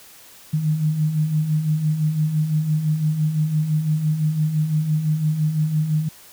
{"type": "beating tone pair", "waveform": "sine", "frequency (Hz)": [149.6, 155.5], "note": ["D3", "D#3"], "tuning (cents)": [32, -1], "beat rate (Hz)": 5.9, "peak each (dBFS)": [-26, -18], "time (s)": [0.53, 6.09], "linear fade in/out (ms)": 10, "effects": ["white hiss -46 dBFS RMS until 6.32 s"]}